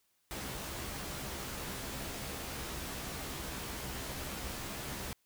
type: noise with comb filter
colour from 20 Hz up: pink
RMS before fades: -41 dBFS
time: 0.31-5.13 s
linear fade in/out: 0 ms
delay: 15 ms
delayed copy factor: +0.55
effects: white hiss -75 dBFS RMS until 5.25 s